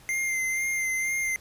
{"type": "tone with vibrato", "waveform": "square", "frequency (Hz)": 2093, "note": "C7", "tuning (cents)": 0, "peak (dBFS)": -26, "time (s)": [0.09, 1.36], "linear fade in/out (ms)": 0, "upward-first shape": "sine", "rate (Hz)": 2.1, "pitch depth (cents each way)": 24, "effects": ["pink hiss -53 dBFS RMS until 1.4 s", "resampled to 32000 Hz"]}